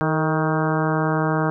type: harmonic tone with a mistuned harmonic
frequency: 157.6 Hz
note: D#3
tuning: 23 cents sharp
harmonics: 1 / 2 / 3 / 4 / 5 / 6 / 7 / 8 / 9 / 10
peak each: -22 / -25 / -27 / -28 / -29 / -30 / -30 / -31 / -32 / -32 dBFS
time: 0.01-1.5 s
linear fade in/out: 0 ms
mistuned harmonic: 3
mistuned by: -43 cents
effects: none